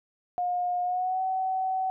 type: tone with pitch glide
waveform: sine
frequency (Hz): 715 to 755.3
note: F5 to F#5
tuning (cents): +41 to +35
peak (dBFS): -25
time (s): 0.38-1.9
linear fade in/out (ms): 0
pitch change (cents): +94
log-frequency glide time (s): 0.83-1.22
effects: none